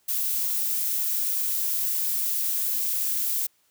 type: noise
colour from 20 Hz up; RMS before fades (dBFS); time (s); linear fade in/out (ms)
violet; -26; 0.08-3.47; 10
effects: white hiss -66 dBFS RMS until 3.7 s + high-pass 60 Hz 12 dB/octave